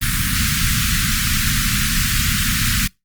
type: band-stop noise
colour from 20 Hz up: pink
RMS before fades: -18 dBFS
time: 0.01-2.88 s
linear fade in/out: 20 ms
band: 240 to 1300 Hz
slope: 48 dB/octave
effects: noise-tail reverb RT60 0.2 s tail -25 dB re dry + Opus 32 kbps